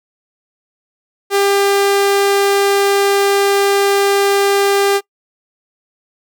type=tone; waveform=sawtooth; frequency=398.7 Hz; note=G4; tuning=29 cents sharp; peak=-7 dBFS; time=1.3-5.01 s; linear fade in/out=50 ms; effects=noise-tail reverb RT60 0.1 s tail -23 dB re dry